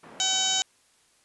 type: band-pass noise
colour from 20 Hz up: pink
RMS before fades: -48 dBFS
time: 0.03-0.62 s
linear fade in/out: 5 ms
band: 230 to 1700 Hz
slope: 12 dB/octave
type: harmonic tone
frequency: 760 Hz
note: F#5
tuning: 46 cents sharp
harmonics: 1 / 2 / 3 / 4 / 5 / 6 / 7 / 8 / 9 / 10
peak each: -34 / -37 / -40 / -28 / -29 / -38 / -35 / -33 / -28 / -37 dBFS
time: 0.2-0.62 s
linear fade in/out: 0 ms
effects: white hiss -63 dBFS RMS until 1.24 s + resampled to 24000 Hz